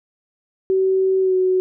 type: tone with pitch glide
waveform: sine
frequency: 380 to 371.5 Hz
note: F#4 to F#4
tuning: +46 to +7 cents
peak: -14 dBFS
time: 0.7-1.6 s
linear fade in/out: 0 ms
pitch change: -39 cents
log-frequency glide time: 1.2-1.35 s
effects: none